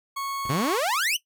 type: tone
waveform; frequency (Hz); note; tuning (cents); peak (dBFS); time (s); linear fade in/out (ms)
40% pulse; 1103; C#6; -9; -28; 0.16-0.78; 10
type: noise with exponential decay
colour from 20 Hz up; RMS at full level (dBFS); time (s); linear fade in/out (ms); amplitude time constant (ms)
brown; -32; 0.45-0.57; 2; 24
type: exponential sweep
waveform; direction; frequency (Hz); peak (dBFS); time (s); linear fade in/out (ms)
sawtooth; up; 123.47 to 3136; -19; 0.49-1.17; 10
effects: noise-tail reverb RT60 0.1 s tail -17 dB re dry